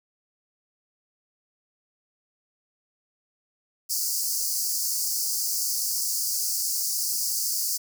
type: high-pass noise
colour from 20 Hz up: pink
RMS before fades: -27 dBFS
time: 3.89-7.78 s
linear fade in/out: 20 ms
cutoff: 4600 Hz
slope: 96 dB/octave
effects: none